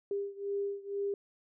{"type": "beating tone pair", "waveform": "sine", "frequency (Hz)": [400, 402.1], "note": ["G4", "G4"], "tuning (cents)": [35, 44], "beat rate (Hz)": 2.1, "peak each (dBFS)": [-35, -37], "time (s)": [0.11, 1.14], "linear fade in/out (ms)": 2, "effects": []}